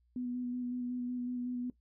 sine tone with vibrato, 246.9 Hz, B3, in tune, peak -34 dBFS, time 0.16-1.7 s, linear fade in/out 2 ms, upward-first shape square, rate 5.4 Hz, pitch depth 14 cents each way, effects noise-tail reverb RT60 0.1 s tail -17 dB re dry + added 60 Hz sine -68 dBFS peak until 1.8 s

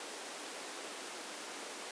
pink high-pass noise, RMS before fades -45 dBFS, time 0-1.91 s, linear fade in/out 2 ms, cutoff 300 Hz, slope 24 dB/octave, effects resampled to 22050 Hz

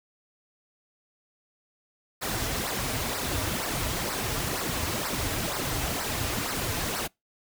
pink noise with flanger, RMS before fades -30 dBFS, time 2.21-7.08 s, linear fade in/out 20 ms, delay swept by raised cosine 0.29 to 5.59 ms, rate 2.1 Hz, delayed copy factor -0.7, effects noise-tail reverb RT60 0.2 s tail -26 dB re dry

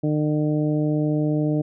harmonic tone, 151.2 Hz, D#3, 49 cents flat, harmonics 1 / 2 / 3 / 4 / 5, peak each -22 / -22 / -30 / -30 / -42 dBFS, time 0.03-1.62 s, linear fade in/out 10 ms, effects none

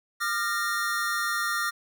square tone cluster, 1202 / 1395 / 1849 Hz, D6 / F6 / A#6, +40 / -2 / -15 cents, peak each -32 / -30 / -31 dBFS, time 0.2-1.71 s, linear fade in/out 20 ms, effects none

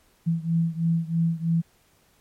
sine beating tone pair, 164.81 / 167.91 Hz, E3 / E3, 0 / +32 cents, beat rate 3.1 Hz, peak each -23 / -25 dBFS, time 0.26-1.62 s, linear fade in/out 20 ms, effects pink hiss -62 dBFS RMS until 2.2 s + MP3 64 kbps

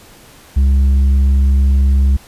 triangle tone with tanh clipping, 67.8 Hz, C#2, 38 cents flat, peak -9 dBFS, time 0.56-2.17 s, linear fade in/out 10 ms, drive 9 dB, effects pink hiss -42 dBFS RMS until 2.27 s + resampled to 32000 Hz

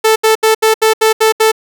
sawtooth tone bursts, 440 Hz, A4, in tune, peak -3 dBFS, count 8, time 0.04-1.518 s, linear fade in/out 10 ms, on 120 ms, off 74 ms, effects none

